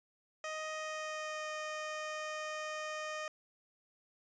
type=tone with pitch glide; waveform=15% pulse; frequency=624 to 616.1 Hz; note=D#5 to D#5; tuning=+5 to -17 cents; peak=-32 dBFS; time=0.44-3.28 s; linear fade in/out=2 ms; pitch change=-22 cents; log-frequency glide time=0.73-1.49 s; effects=resampled to 16000 Hz